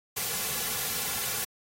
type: noise with comb filter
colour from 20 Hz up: white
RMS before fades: -31 dBFS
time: 0.16-1.45 s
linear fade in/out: 10 ms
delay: 3.2 ms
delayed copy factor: -0.65
effects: AAC 48 kbps